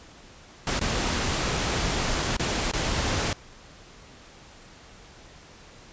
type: noise with dropouts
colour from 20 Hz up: pink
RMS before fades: -26 dBFS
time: 0.67-3.33 s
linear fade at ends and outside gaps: 2 ms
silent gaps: 0.794-0.812 / 2.367-2.395 / 2.715-2.735 s
effects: pink hiss -49 dBFS RMS until 5.92 s + resampled to 16000 Hz